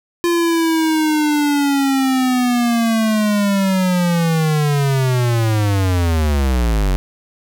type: linear sweep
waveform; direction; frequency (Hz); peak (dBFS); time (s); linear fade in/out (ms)
square; down; 346.6 to 44.43; -14; 0.24-6.96; 0
effects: none